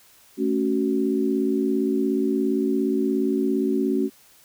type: chord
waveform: sine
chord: F# minor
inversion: first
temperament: equal with one note detuned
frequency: 220 / 277.2 / 373.2 Hz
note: A3 / C#4 / F#4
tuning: 0 / 0 / +15 cents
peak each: -25 / -23 / -24 dBFS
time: 0.37-4.1 s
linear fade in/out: 50 ms
effects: white hiss -54 dBFS RMS until 4.44 s